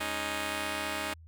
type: chord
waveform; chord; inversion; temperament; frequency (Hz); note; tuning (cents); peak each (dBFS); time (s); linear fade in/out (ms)
5% pulse; Ab suspended fourth; none; just; 207.7 / 276.9 / 311.5; Ab3 / Db4 / Eb4; 0 / -2 / +2; -29 / -27 / -24; 0-1.14; 10
effects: added 81 Hz sine -49 dBFS peak until 1.27 s